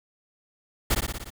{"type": "noise with echo", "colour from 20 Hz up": "pink", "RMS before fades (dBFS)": -22, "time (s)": [0.9, 0.95], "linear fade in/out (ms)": 10, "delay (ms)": 59, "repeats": 6, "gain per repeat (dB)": -3, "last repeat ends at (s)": 1.304, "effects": []}